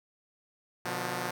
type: chord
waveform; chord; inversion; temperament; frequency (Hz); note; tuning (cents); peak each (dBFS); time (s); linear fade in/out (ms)
5% pulse; B diminished; none; just; 123.47 / 148.16 / 177.8; B2 / D3 / F3; 0 / +16 / +31; -25 / -30 / -24; 0.85-1.31; 5
effects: none